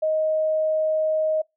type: tone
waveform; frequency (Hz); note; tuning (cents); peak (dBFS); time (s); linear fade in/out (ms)
sine; 626; D#5; +10; -19; 0.02-1.42; 10
effects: noise-tail reverb RT60 0.2 s tail -26 dB re dry